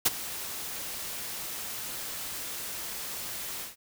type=noise with ADSR envelope; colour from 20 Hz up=white; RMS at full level=-20 dBFS; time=0.05-3.76 s; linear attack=13 ms; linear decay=27 ms; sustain=-17 dB; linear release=150 ms; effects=none